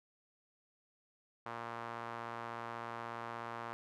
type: tone with band-pass filter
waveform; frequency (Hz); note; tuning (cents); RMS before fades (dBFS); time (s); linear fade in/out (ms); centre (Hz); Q
sawtooth; 116.54; A#2; 0; -44; 1.46-3.73; 0; 1100; 1.8
effects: none